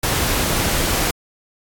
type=noise; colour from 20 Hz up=pink; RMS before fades=-19 dBFS; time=0.03-1.11 s; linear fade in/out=5 ms; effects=AAC 64 kbps